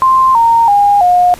sine tone with pitch steps, 1048 / 922.9 / 812.8 / 715.8 Hz, C6 / A#5 / G#5 / F5, +2 / -18 / -38 / +42 cents, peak -5 dBFS, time 0.02-1.34 s, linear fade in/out 0 ms, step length 330 ms, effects pink hiss -34 dBFS RMS until 1.39 s + resampled to 32000 Hz

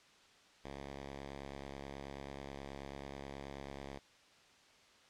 5% pulse tone, 69.3 Hz, C#2, in tune, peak -34 dBFS, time 0.64-3.99 s, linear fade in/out 10 ms, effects white hiss -64 dBFS RMS until 5.09 s + low-pass 5000 Hz 12 dB/octave

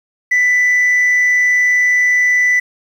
sine tone with amplitude modulation, 1985 Hz, B6, 8 cents sharp, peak -6 dBFS, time 0.31-2.6 s, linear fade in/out 10 ms, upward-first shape sine, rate 179 Hz, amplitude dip 30%, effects tanh soft clip ceiling -8 dBFS + 7-bit

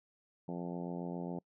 harmonic tone, 87.31 Hz, F2, in tune, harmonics 2 / 3 / 4 / 5 / 6 / 7 / 8 / 9 / 10, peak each -40 / -44 / -46 / -48 / -50 / -51 / -52 / -53 / -54 dBFS, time 0.48-1.39 s, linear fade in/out 5 ms, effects noise-tail reverb RT60 0.1 s tail -26 dB re dry

